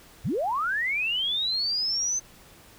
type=linear sweep; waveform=sine; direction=up; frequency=69.1 to 6230 Hz; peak=-24 dBFS; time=0.24-2.2 s; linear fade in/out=20 ms; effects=pink hiss -52 dBFS RMS until 2.78 s